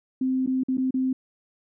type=tone with dropouts; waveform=sine; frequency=260 Hz; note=C4; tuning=11 cents flat; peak=-21 dBFS; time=0.21-1.13 s; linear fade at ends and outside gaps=5 ms; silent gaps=0.463-0.473 / 0.635-0.684 / 0.772-0.78 / 0.908-0.941 s; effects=none